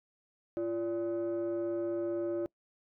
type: tone pair together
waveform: sine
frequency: 343.7 / 578 Hz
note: F4 / D5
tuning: -28 / -28 cents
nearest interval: major sixth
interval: 900 cents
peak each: -30 / -34 dBFS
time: 0.57-2.46 s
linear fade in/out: 0 ms
effects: noise-tail reverb RT60 0.1 s tail -25 dB re dry + tanh soft clip ceiling -28 dBFS